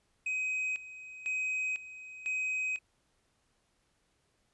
triangle tone with tremolo, 2522 Hz, D#7, 23 cents sharp, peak -29 dBFS, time 0.26-2.79 s, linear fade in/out 5 ms, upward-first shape square, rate 1 Hz, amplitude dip 80%, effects pink hiss -74 dBFS RMS until 4.53 s + resampled to 24000 Hz

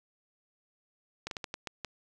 slowing click train, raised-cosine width 0.2 ms, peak -19 dBFS, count 7, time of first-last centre 1.27-1.847 s, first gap 42 ms, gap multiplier 1.33, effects none

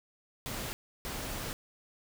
pink noise bursts at uneven times, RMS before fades -38 dBFS, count 2, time 0.46-0.73 / 1.05-1.53 s, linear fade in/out 0 ms, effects none

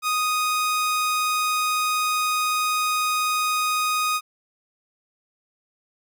sawtooth tone, 1244.5 Hz, D#6, in tune, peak -17 dBFS, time 0.02-4.21 s, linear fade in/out 50 ms, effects none

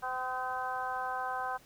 harmonic tone with a mistuned harmonic, 256.2 Hz, C4, 36 cents flat, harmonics 2 / 3 / 4 / 5 / 6, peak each -45 / -36 / -38 / -41 / -40 dBFS, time 0.02-1.58 s, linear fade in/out 20 ms, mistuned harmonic 5, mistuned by -22 cents, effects pink hiss -60 dBFS RMS until 1.65 s

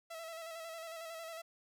sawtooth tone with vibrato, 657 Hz, E5, 6 cents flat, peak -40 dBFS, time 0.1-1.42 s, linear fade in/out 10 ms, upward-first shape square, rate 11 Hz, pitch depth 32 cents each way, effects none

